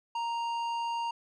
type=tone with tanh clipping; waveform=triangle; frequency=932 Hz; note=A#5; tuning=1 cent flat; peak=-32 dBFS; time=0.15-1.11 s; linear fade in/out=5 ms; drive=15 dB; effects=none